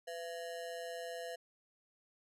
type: ring-modulated tone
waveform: square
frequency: 589 Hz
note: D5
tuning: 5 cents sharp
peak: -39 dBFS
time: 0.07-1.36 s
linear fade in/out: 10 ms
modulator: 87.6 Hz
effects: low-pass 12000 Hz 12 dB/octave